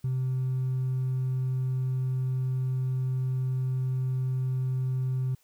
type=tone with hard clipping; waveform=triangle; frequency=129.4 Hz; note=C3; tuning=19 cents flat; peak=-25 dBFS; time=0.04-5.35 s; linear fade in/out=5 ms; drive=2 dB; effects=white hiss -66 dBFS RMS until 5.43 s